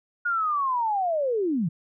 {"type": "linear sweep", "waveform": "sine", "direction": "down", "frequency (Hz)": [1444, 146.1], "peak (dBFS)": -22, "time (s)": [0.25, 1.69], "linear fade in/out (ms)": 10, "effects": []}